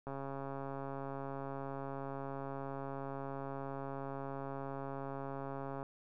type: click train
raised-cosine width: 1 ms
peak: -29 dBFS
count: 790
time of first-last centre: 0.07-5.829 s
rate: 137 Hz
effects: none